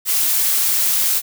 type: noise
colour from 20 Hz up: blue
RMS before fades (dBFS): -17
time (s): 0.05-1.22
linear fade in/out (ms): 50
effects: none